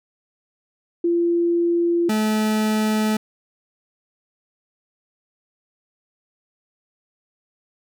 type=tone pair in turn; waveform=sine / 40% pulse; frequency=342.5 / 215.8 Hz; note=F4 / A3; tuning=-34 / -33 cents; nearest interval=minor sixth; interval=799 cents; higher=first; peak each=-16 / -17 dBFS; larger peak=first; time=1.04-2.09 / 2.09-3.17 s; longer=second; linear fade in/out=5 ms; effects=none